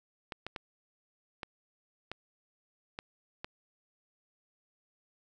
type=clicks; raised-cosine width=0.3 ms; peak=-22 dBFS; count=7; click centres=0.322 / 0.466 / 0.562 / 1.432 / 2.116 / 2.989 / 3.445 s; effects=none